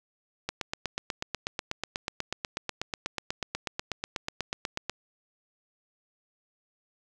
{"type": "click train", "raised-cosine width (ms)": 0.2, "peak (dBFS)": -13, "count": 37, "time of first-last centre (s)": [0.49, 4.896], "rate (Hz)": 8.17, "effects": []}